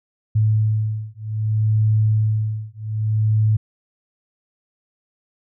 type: beating tone pair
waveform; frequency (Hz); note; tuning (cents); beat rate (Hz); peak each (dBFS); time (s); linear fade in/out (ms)
sine; 108 / 108.63; A2 / A2; -32 / -22; 0.63; -19; 0.35-3.57; 10
effects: none